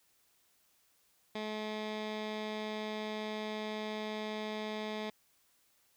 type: tone with low-pass filter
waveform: 15% pulse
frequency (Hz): 214.5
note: A3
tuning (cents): -44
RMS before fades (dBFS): -39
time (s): 1.35-5.1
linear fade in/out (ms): 5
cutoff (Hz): 3800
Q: 1.8
effects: white hiss -71 dBFS RMS until 5.96 s